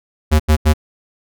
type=tone bursts; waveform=square; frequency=76.8 Hz; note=D#2; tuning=22 cents flat; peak=-9 dBFS; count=3; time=0.31-0.737 s; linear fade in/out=20 ms; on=87 ms; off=83 ms; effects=none